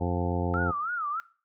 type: harmonic tone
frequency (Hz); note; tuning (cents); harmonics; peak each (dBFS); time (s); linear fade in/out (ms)
87.8; F2; +10; 1 / 2 / 3 / 4 / 5 / 6 / 8 / 9 / 10; -29 / -32 / -34 / -35 / -36 / -37 / -38 / -39 / -39; 0-0.72; 20
type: tone with vibrato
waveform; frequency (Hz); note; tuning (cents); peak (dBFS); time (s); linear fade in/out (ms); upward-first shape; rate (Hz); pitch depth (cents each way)
sine; 1298; E6; -27; -28; 0.54-1.2; 0; sine; 3.2; 200
effects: noise-tail reverb RT60 0.4 s tail -20 dB re dry